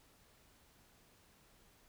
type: silence
effects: pink hiss -67 dBFS RMS until 1.88 s